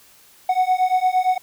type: beating tone pair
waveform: triangle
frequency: 736 / 744.7 Hz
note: F#5 / F#5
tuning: -9 / +11 cents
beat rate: 8.7 Hz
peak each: -17 dBFS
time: 0.49-1.38 s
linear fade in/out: 5 ms
effects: white hiss -51 dBFS RMS until 1.42 s